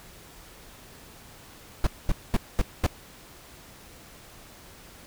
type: noise bursts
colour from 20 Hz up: brown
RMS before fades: -20 dBFS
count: 5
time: 1.84-2.865 s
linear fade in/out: 2 ms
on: 29 ms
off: 220 ms
effects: pink hiss -49 dBFS RMS until 5.06 s